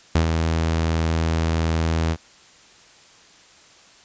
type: tone with ADSR envelope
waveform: sawtooth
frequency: 81.4 Hz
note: E2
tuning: 21 cents flat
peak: -10 dBFS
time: 0.15-2.17 s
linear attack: 6 ms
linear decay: 97 ms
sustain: -5 dB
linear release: 56 ms
effects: white hiss -50 dBFS RMS until 4.04 s + resampled to 16000 Hz